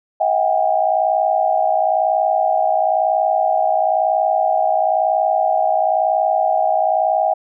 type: tone cluster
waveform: sine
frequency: 639 / 738 / 799 Hz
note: D#5 / F#5 / G5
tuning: +46 / -5 / +33 cents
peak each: -18 dBFS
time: 0.2-7.34 s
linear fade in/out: 10 ms
effects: none